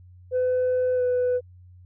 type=tone with pitch glide; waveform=sine; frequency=505 to 497.2 Hz; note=B4 to B4; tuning=+39 to +12 cents; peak=-18 dBFS; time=0.31-1.41 s; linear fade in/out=50 ms; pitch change=-27 cents; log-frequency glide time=0.95-1.02 s; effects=tanh soft clip ceiling -18 dBFS + added 90 Hz sine -46 dBFS peak until 1.85 s